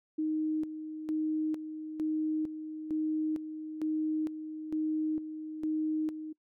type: tone with tremolo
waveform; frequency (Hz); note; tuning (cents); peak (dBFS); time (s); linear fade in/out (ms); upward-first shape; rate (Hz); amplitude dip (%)
sine; 311.1; D#4; 0; -28; 0.18-6.33; 10; square; 1.1; 65
effects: noise-tail reverb RT60 0.1 s tail -24 dB re dry